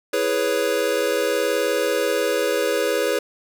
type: chord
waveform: square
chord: C# minor seventh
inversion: first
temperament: equal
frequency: 329.6 / 415.3 / 493.9 / 554.4 Hz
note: E4 / G#4 / B4 / C#5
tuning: 0 / 0 / 0 / 0 cents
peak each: -30 / -25 / -24 / -25 dBFS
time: 0.13-3.19 s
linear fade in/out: 5 ms
effects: none